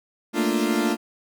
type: chord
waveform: 40% pulse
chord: Bb major seventh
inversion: third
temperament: equal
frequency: 220 / 233.1 / 293.7 / 349.2 Hz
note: A3 / Bb3 / D4 / F4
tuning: 0 / 0 / 0 / 0 cents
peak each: -25 dBFS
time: 0.33-0.97 s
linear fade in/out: 50 ms
effects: none